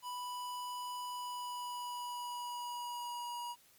square tone with pitch glide, 987.8 to 960.2 Hz, B5 to B5, 0 to -49 cents, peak -40 dBFS, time 0.02-3.56 s, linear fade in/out 50 ms, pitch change -49 cents, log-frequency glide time 1.06-3.32 s, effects white hiss -65 dBFS RMS until 3.78 s + MP3 96 kbps

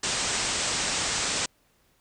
white low-pass noise, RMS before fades -28 dBFS, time 0.03-1.46 s, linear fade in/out 5 ms, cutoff 8600 Hz, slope 96 dB/octave, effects pink hiss -66 dBFS RMS until 2 s

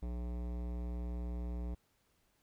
sine tone with hard clipping, 60 Hz, B1, 49 cents flat, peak -39 dBFS, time 0.02-1.75 s, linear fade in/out 10 ms, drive 18 dB, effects pink hiss -75 dBFS RMS until 2.42 s

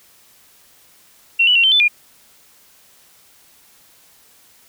sine tone with pitch steps, 2729 / 2957 / 2741 / 3097 / 3505 / 2422 Hz, F7 / F#7 / F7 / G7 / A7 / D#7, -41 / -2 / -33 / -22 / -7 / -47 cents, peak -10 dBFS, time 1.39-1.882 s, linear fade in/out 10 ms, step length 82 ms, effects white hiss -51 dBFS RMS until 4.68 s

